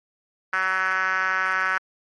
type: tone with band-pass filter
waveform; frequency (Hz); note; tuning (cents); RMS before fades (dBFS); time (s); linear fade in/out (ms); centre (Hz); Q
5% pulse; 188; F#3; +28; -23; 0.53-1.78; 2; 1500; 3.9
effects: MP3 48 kbps